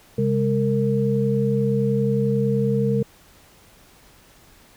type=tone cluster; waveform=sine; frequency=133.5 / 204.3 / 459.4 Hz; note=C3 / G#3 / A#4; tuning=+35 / -28 / -25 cents; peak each=-22 dBFS; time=0.18-3.03 s; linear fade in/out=5 ms; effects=pink hiss -52 dBFS RMS until 4.76 s